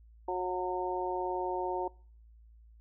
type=harmonic tone; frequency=182.1 Hz; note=F#3; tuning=27 cents flat; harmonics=2 / 3 / 4 / 5; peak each=-35 / -39 / -37 / -35 dBFS; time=0.28-1.88 s; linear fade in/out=5 ms; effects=noise-tail reverb RT60 0.5 s tail -25 dB re dry + added 56 Hz sine -54 dBFS peak until 2.8 s